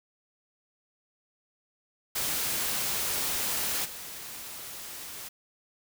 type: noise with level steps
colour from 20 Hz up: white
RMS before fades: -30 / -41 dBFS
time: 2.15-5.29 s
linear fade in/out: 10 ms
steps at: 3.84 s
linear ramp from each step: 20 ms
effects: none